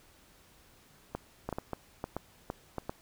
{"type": "clicks", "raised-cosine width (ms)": 1, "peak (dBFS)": -20, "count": 10, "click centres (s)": [1.15, 1.49, 1.527, 1.585, 1.733, 2.041, 2.166, 2.501, 2.783, 2.895], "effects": ["pink hiss -61 dBFS RMS until 3.01 s"]}